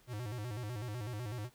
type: tone with vibrato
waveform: square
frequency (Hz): 113.6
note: A#2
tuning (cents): -44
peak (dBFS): -39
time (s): 0.07-1.5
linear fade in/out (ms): 50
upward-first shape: square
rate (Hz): 8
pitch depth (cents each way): 150
effects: pink hiss -66 dBFS RMS until 1.54 s